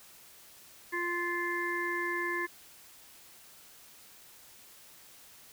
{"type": "harmonic tone", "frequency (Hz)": 348.3, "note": "F4", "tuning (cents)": -5, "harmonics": [1, 3, 5, 6], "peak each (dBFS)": [-36, -37, -34, -38], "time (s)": [0.92, 2.47], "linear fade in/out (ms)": 20, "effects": ["white hiss -55 dBFS RMS until 5.52 s"]}